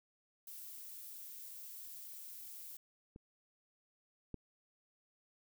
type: noise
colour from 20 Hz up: violet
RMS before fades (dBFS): -50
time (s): 0.47-2.77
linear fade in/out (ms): 2
type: clicks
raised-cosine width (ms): 3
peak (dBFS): -39 / -30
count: 2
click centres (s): 3.161 / 4.343
effects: none